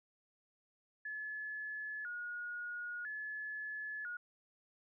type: tone with vibrato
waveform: sine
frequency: 1573 Hz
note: G6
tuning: 6 cents sharp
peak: -40 dBFS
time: 1.05-4.17 s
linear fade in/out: 5 ms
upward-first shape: square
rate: 0.5 Hz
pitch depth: 150 cents each way
effects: none